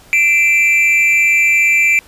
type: tone with amplitude modulation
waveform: triangle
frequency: 2349 Hz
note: D7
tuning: in tune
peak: -4 dBFS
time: 0.13-1.99 s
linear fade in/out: 0 ms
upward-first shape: sine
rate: 295 Hz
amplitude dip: 70%
effects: pink hiss -44 dBFS RMS until 2.07 s + resampled to 32000 Hz